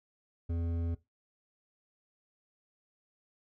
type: tone with hard clipping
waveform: sine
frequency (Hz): 84.3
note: E2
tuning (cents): +39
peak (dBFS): -33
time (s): 0.49-0.95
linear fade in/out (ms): 10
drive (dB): 11
effects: noise-tail reverb RT60 0.2 s tail -17 dB re dry